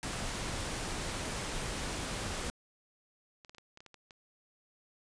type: noise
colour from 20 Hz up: pink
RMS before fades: -37 dBFS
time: 0.03-2.5 s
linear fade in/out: 0 ms
type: clicks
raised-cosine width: 0.2 ms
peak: -35 dBFS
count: 9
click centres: 3.448 / 3.495 / 3.548 / 3.583 / 3.774 / 3.805 / 3.863 / 3.943 / 4.108 s
effects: resampled to 22050 Hz